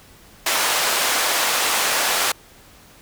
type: band-pass noise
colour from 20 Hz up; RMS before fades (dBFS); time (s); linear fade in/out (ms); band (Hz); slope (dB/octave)
pink; -20; 0.46-2.32; 5; 700 to 14000; 12
effects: pink hiss -48 dBFS RMS until 3.01 s